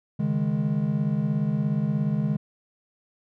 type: chord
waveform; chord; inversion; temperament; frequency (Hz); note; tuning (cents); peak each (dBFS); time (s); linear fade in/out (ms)
triangle; C# suspended second; none; equal; 138.59 / 155.56 / 207.7; C#3 / D#3 / G#3; 0 / 0 / 0; -26 / -24 / -24; 0.19-2.37; 10
effects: none

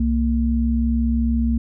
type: tone pair together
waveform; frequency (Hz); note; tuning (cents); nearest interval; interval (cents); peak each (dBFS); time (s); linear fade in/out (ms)
sine; 64.74 / 230.7; C2 / A#3; -18 / -18; octave + minor seventh; 2200; -19; 0-1.58; 5
effects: none

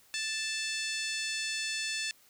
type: harmonic tone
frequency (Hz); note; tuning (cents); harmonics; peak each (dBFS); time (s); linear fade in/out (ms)
880; A5; 0; 2 / 3 / 4 / 5 / 6 / 7 / 8 / 9 / 10; -39 / -37 / -40 / -40 / -41 / -45 / -44 / -47 / -46; 0.14-2.11; 0
effects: white hiss -62 dBFS RMS until 2.29 s

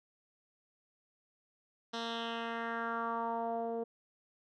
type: tone with low-pass filter sweep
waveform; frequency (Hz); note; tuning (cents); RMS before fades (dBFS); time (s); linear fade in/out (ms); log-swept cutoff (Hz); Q
10% pulse; 230.7; A#3; -18; -37; 1.93-3.84; 10; 4500 to 500; 3
effects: none

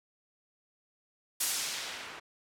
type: noise with low-pass filter sweep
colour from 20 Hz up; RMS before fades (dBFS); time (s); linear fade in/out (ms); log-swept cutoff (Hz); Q
blue; -36; 1.4-2.2; 10; 12000 to 1400; 0.71
effects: none

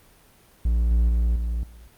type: tone with level steps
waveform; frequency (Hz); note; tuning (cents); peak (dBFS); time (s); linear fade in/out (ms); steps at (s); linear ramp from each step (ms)
triangle; 57.9; A#1; -11; -16 / -14 / -16 / -21 / -40; 0.65-1.88; 5; 0.91 / 1.09 / 1.36 / 1.63; 2
effects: pink hiss -55 dBFS RMS until 1.97 s + Opus 32 kbps

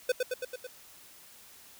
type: tone with echo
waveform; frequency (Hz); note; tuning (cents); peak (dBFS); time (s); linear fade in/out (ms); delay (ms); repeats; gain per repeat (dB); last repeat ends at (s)
square; 504; B4; +35; -24; 0.09-0.12; 5; 110; 5; -3; 0.67
effects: white hiss -54 dBFS RMS until 1.79 s

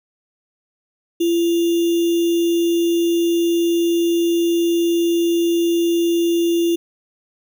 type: tone with sample-and-hold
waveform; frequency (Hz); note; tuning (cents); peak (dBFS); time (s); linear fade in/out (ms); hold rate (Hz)
sine; 339.9; F4; -47; -14; 1.2-6.76; 10; 3150
effects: none

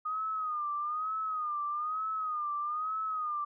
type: tone with vibrato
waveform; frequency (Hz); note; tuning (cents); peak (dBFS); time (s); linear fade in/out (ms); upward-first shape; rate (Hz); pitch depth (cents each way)
sine; 1235; D#6; -13; -31; 0.05-3.45; 10; sine; 1.1; 87
effects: none

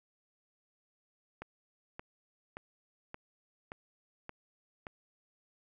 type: click train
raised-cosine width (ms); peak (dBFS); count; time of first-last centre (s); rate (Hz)
0.5; -27; 7; 1.42-4.868; 1.74
effects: none

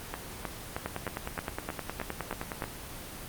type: two click trains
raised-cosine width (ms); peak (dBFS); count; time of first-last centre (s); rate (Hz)
0.5; -17 / -17; 18 / 9; 0.86-2.622 / 0.14-2.64; 9.65 / 3.2
effects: pink hiss -42 dBFS RMS until 3.28 s + Opus 24 kbps

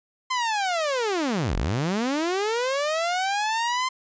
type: linear two-way sweep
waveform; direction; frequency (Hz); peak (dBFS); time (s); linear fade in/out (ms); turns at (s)
sawtooth; down then up; 1045 to 35.74 to 1045; -19; 0.3-3.89; 10; 1.56
effects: resampled to 16000 Hz

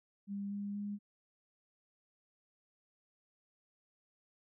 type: tone with pitch steps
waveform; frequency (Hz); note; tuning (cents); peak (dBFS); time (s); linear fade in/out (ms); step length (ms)
sine; 200.3 / 202.4 / 204.5; G3 / G#3 / G#3; +38 / -44 / -26; -37; 0.27-0.99; 50; 240
effects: none

